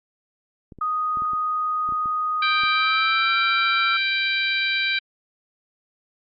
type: clicks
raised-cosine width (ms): 3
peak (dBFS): -28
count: 9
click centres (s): 0.722 / 0.787 / 1.172 / 1.221 / 1.334 / 1.89 / 1.923 / 2.058 / 2.636
type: tone with pitch glide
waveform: sine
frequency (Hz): 1244.5 to 1357.1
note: D#6 to E6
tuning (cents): 0 to +50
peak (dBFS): -21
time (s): 0.81-3.97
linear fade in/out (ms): 5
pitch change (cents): +150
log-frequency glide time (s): 2.7-3.34
type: harmonic tone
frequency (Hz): 784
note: G5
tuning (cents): 0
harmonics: 2 / 3 / 4 / 5 / 6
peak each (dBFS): -26 / -23 / -31 / -26 / -36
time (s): 2.42-4.99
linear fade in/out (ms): 5
effects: Opus 32 kbps